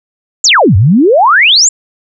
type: exponential two-way sweep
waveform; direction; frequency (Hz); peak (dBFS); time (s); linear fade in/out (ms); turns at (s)
sine; down then up; 7680 to 87.2 to 7680; -3; 0.44-1.69; 5; 0.76
effects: none